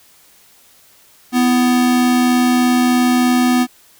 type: tone pair together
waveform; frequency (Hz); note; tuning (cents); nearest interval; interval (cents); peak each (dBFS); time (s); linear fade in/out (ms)
square; 248.6 / 331.8; B3 / E4; +12 / +11; perfect fourth; 499; -12 / -23; 1.32-3.67; 50
effects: white hiss -49 dBFS RMS until 3.99 s